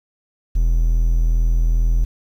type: tone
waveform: triangle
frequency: 41.2 Hz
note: E1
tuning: in tune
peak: -11 dBFS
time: 0.55-2.05 s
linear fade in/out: 10 ms
effects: 8-bit